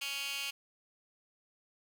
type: tone with high-pass filter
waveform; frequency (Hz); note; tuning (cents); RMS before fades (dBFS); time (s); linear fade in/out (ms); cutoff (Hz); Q
15% pulse; 278.5; C#4; +8; -38; 0.01-0.51; 10; 2700; 2
effects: none